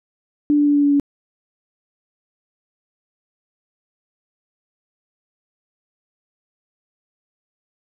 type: tone with pitch steps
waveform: sine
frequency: 293.7 / 291.8 / 290 / 288.2 / 286.3 / 284.5 Hz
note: D4 / D4 / D4 / D4 / D4 / C#4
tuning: 0 / -11 / -22 / -33 / -44 / +45 cents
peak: -12 dBFS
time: 0.5-0.998 s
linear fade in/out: 0 ms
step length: 83 ms
effects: none